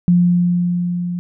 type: tone with level ramp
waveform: sine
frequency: 176 Hz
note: F3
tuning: 14 cents sharp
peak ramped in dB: -8 to -20 dBFS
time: 0.08-1.19 s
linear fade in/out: 0 ms
effects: none